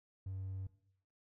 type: tone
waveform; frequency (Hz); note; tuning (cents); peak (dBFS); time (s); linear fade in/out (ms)
triangle; 95.5; G2; -45; -37; 0.26-0.67; 5
effects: noise-tail reverb RT60 0.7 s tail -19 dB re dry + tanh soft clip ceiling -34 dBFS